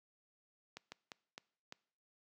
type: slowing click train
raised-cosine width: 0.2 ms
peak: -29 dBFS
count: 5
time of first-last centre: 0.77-1.724 s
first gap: 150 ms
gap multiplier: 1.32
effects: noise-tail reverb RT60 0.6 s tail -23 dB re dry + high-pass 150 Hz 12 dB/octave